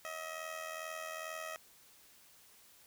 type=tone with amplitude modulation; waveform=15% pulse; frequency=636 Hz; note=D#5; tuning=38 cents sharp; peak=-32 dBFS; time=0.05-1.56 s; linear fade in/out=0 ms; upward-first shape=sine; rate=82.3 Hz; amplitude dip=65%; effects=white hiss -62 dBFS RMS until 2.86 s